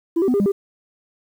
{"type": "tone with pitch steps", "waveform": "sine", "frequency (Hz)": [334.1, 388.7, 250.4, 402.9, 201.1, 397.2], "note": ["E4", "G4", "B3", "G4", "G3", "G4"], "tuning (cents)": [23, -15, 24, 48, 44, 23], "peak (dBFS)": -13, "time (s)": [0.16, 0.52], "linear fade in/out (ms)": 10, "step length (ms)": 60, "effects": ["tanh soft clip ceiling -13 dBFS", "8-bit"]}